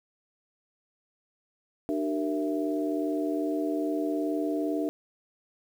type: tone cluster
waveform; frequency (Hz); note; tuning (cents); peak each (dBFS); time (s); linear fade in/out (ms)
sine; 300.1 / 379.7 / 462.1 / 662; D4 / F#4 / A#4 / E5; +38 / +45 / -15 / +7; -28 / -34 / -35 / -34; 1.89-4.89; 0
effects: 9-bit